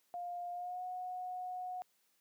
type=tone with pitch glide; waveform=sine; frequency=705 to 730.7 Hz; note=F5 to F#5; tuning=+16 to -22 cents; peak=-39 dBFS; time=0.14-1.82 s; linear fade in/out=0 ms; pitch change=+62 cents; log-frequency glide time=0.52-0.83 s; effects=white hiss -75 dBFS RMS until 2.2 s + high-pass 150 Hz 12 dB/octave